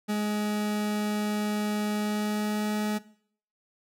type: tone with pitch glide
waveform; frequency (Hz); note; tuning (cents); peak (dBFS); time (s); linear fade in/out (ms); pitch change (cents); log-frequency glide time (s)
40% pulse; 209.7 to 211.3; G#3 to G#3; +17 to +30; -25; 0.08-2.99; 20; +13; 1.96-2.75
effects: noise-tail reverb RT60 0.6 s tail -19 dB re dry